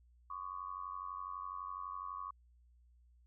sine tone with amplitude modulation, 1119 Hz, C#6, 16 cents sharp, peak -37 dBFS, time 0.3-2.31 s, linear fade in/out 5 ms, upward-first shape sine, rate 92 Hz, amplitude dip 95%, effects added 60 Hz sine -63 dBFS peak until 3.26 s

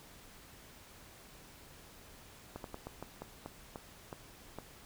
slowing click train, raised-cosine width 1 ms, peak -28 dBFS, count 10, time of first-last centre 2.56-4.586 s, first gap 82 ms, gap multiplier 1.24, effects pink hiss -56 dBFS RMS until 4.85 s

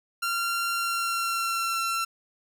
sawtooth tone with pitch glide, 1379 to 1350.6 Hz, F6 to E6, -22 to +42 cents, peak -22 dBFS, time 0.22-2.05 s, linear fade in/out 10 ms, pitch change -36 cents, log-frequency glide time 0.73-1.84 s, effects none

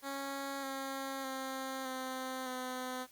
10% pulse tone with pitch steps, 275.5 / 270.1 / 264.9 / 259.7 / 254.7 Hz, C#4 / C#4 / C4 / C4 / C4, -11 / -45 / +22 / -13 / -46 cents, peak -30 dBFS, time 0.02-3.07 s, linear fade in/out 50 ms, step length 610 ms, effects white hiss -62 dBFS RMS until 3.11 s + Opus 48 kbps

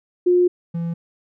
sine / triangle tone pair in turn, 357 / 168.48 Hz, F4 / E3, +38 / +38 cents, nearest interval octave + minor second, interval 1300 cents, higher first, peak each -12 / -20 dBFS, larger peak first, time 0.26-0.48 / 0.74-0.94 s, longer first, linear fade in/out 10 ms, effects none

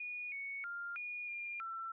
sine tone with pitch steps, 2453 / 2220 / 1398 / 2443 / 2405 / 1342 Hz, D#7 / C#7 / F6 / D#7 / D7 / E6, -25 / +2 / +1 / -32 / +41 / +31 cents, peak -40 dBFS, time 0-1.92 s, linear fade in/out 5 ms, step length 320 ms, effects none

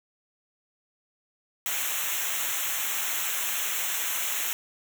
white noise with comb filter, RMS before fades -29 dBFS, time 1.66-4.53 s, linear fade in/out 0 ms, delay 0.21 ms, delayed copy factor -0.95, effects none

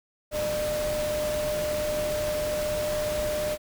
sine tone in noise, 603 Hz, D5, 46 cents sharp, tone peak -26 dBFS, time 0.31-3.58 s, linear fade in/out 50 ms, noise pink, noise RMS -34 dBFS, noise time 0.31-3.58 s, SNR +5 dB, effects none

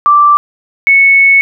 sine tone pair in turn, 1172 / 2208 Hz, D6 / C#7, -4 / -7 cents, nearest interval major seventh, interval 1097 cents, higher second, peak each -3 dBFS, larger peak neither, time 0.06-0.37 / 0.87-1.41 s, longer second, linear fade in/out 0 ms, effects none

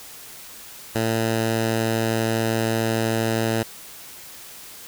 10% pulse tone, 112.8 Hz, A2, 44 cents sharp, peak -12 dBFS, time 0.95-3.63 s, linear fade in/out 5 ms, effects white hiss -41 dBFS RMS until 4.87 s

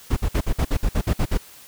brown noise bursts, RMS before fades -19 dBFS, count 11, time 0.1-1.377 s, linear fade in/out 10 ms, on 67 ms, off 54 ms, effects white hiss -46 dBFS RMS until 1.67 s

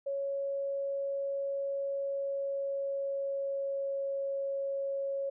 sine tone with pitch glide, 554.4 to 550.9 Hz, C#5 to C#5, 0 to -11 cents, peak -31 dBFS, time 0.06-5.3 s, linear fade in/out 10 ms, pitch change -11 cents, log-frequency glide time 1.97-4.11 s, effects none

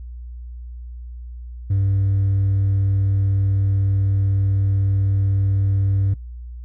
triangle tone with hard clipping, 98 Hz, G2, in tune, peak -15 dBFS, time 1.7-6.14 s, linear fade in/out 5 ms, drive 1 dB, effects noise-tail reverb RT60 0.1 s tail -17 dB re dry + added 60 Hz sine -31 dBFS peak until 6.64 s

